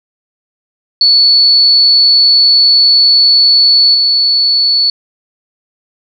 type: tone with level steps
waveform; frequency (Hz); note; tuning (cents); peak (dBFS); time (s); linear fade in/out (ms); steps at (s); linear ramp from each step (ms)
sine; 4435; C#8; 0; -4 / -7; 1.01-4.9; 2; 3.94; 10
effects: none